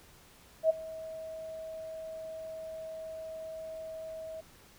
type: tone with ADSR envelope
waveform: sine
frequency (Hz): 641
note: E5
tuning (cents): -49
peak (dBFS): -19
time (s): 0.63-4.41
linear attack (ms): 67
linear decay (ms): 16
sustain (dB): -20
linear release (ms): 10
effects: pink hiss -58 dBFS RMS until 4.78 s